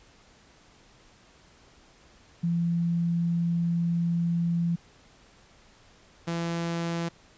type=tone pair in turn; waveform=sine / sawtooth; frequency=170 / 168.63 Hz; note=F3 / E3; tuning=-46 / +40 cents; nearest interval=unison; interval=14 cents; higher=first; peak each=-23 / -24 dBFS; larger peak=first; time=2.43-4.76 / 6.27-7.09 s; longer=first; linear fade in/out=10 ms; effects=pink hiss -57 dBFS RMS until 7.37 s + resampled to 16000 Hz